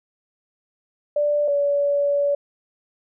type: tone pair in turn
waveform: sine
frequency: 587.3 / 571.2 Hz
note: D5 / D5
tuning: 0 / -48 cents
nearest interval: unison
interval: 48 cents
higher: first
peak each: -17 dBFS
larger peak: neither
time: 1.16-1.48 / 1.48-2.35 s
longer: second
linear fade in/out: 5 ms
effects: none